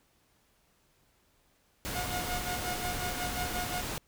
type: noise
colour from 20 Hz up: pink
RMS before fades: -36 dBFS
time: 1.85-3.98 s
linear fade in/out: 0 ms
type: tone with tremolo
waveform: sawtooth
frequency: 720 Hz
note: F#5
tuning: 47 cents flat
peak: -29 dBFS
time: 1.94-3.82 s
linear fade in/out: 20 ms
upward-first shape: sine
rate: 5.6 Hz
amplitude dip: 75%
effects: pink hiss -69 dBFS RMS until 4.07 s